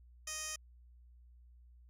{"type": "tone with band-pass filter", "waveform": "15% pulse", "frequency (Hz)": 622.3, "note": "D#5", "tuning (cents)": 0, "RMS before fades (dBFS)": -42, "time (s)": [0.27, 0.56], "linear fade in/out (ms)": 5, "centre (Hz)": 7000, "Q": 1.5, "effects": ["added 60 Hz sine -57 dBFS peak until 1.89 s"]}